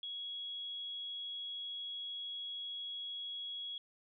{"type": "tone", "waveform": "sine", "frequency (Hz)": 3331, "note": "G#7", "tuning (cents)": 4, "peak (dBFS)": -40, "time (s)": [0.03, 3.78], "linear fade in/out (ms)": 2, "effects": []}